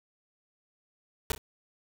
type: noise with echo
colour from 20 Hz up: pink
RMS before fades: -28 dBFS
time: 1.3-1.32 s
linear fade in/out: 2 ms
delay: 30 ms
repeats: 2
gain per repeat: -9 dB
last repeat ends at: 1.38 s
effects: none